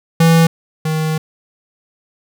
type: tone pair in turn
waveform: square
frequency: 164.81 / 157.12 Hz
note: E3 / D#3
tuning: 0 / +17 cents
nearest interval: minor second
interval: 83 cents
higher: first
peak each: -8 / -16 dBFS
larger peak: first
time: 0.2-0.47 / 0.85-1.18 s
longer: second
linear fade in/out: 5 ms
effects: none